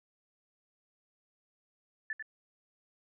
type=tone with echo; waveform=sine; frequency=1753 Hz; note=A6; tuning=7 cents flat; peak=-33 dBFS; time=2.1-2.13 s; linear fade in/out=2 ms; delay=95 ms; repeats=1; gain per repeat=-5 dB; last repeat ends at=2.225 s; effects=none